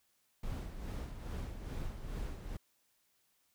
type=noise with tremolo; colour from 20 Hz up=brown; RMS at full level=-39 dBFS; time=0.43-2.57 s; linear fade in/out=5 ms; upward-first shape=sine; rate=2.4 Hz; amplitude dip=55%; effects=white hiss -75 dBFS RMS until 3.54 s